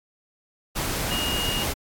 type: tone in noise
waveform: sine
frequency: 2856 Hz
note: F7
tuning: 38 cents sharp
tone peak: -27 dBFS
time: 1.1-1.65 s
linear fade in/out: 20 ms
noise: pink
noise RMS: -27 dBFS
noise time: 0.75-1.74 s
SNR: -3 dB
effects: AAC 64 kbps